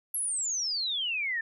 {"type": "exponential sweep", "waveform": "sine", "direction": "down", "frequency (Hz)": [11470, 1760], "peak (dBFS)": -28, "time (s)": [0.14, 1.41], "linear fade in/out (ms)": 5, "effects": []}